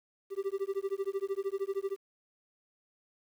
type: tone with tremolo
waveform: triangle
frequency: 392 Hz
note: G4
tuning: in tune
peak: -26 dBFS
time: 0.3-1.97 s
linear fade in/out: 50 ms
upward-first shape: sine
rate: 13 Hz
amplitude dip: 100%
effects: 10-bit